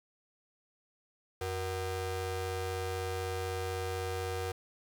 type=ring-modulated tone; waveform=30% pulse; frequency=280 Hz; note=C#4; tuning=18 cents sharp; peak=-28 dBFS; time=1.41-4.52 s; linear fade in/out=5 ms; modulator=192 Hz; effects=none